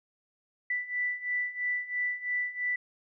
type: beating tone pair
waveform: sine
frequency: 1975.5 / 1978.5 Hz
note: B6 / B6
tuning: 0 / +3 cents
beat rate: 3 Hz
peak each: -34 / -31 dBFS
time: 0.7-2.76 s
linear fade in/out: 5 ms
effects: none